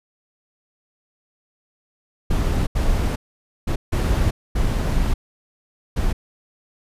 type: noise bursts at uneven times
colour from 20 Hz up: brown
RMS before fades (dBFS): -19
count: 6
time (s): 2.3-2.67 / 2.75-3.16 / 3.67-3.76 / 3.92-4.31 / 4.55-5.14 / 5.96-6.13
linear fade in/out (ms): 10
effects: resampled to 32000 Hz